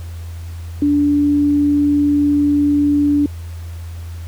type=tone; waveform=sine; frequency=290.1 Hz; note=D4; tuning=21 cents flat; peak=-11 dBFS; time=0.82-3.26 s; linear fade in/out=2 ms; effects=added 84 Hz sine -26 dBFS peak until 4.27 s + pink hiss -44 dBFS RMS until 4.27 s